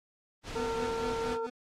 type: noise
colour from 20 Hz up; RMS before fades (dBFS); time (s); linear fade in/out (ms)
pink; -41; 0.43-1.38; 50
type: harmonic tone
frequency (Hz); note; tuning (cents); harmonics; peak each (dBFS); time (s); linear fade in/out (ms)
455.9; A#4; -39; 1 / 2 / 3; -32 / -38 / -42; 0.55-1.47; 10
type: tone with tremolo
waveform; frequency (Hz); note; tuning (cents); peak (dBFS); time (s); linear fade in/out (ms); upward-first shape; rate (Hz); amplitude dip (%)
25% pulse; 247.4; B3; +3; -32; 0.56-1.5; 10; sine; 4.4; 90
effects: low-pass 6000 Hz 12 dB/octave + AAC 48 kbps